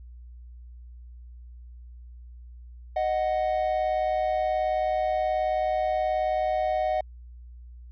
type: tone pair together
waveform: triangle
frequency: 621.3 / 740 Hz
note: D#5 / F#5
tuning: -3 / 0 cents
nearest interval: minor third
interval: 303 cents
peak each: -24 dBFS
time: 2.96-7.01 s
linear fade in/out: 5 ms
effects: added 60 Hz sine -42 dBFS peak until 7.91 s + resampled to 11025 Hz